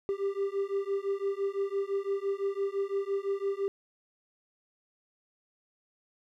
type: beating tone pair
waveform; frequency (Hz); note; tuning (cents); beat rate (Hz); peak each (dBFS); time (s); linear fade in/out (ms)
triangle; 392.6 / 398.5; G4 / G4; +3 / +28; 5.9; -30 / -30; 0.09-3.68; 0
effects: none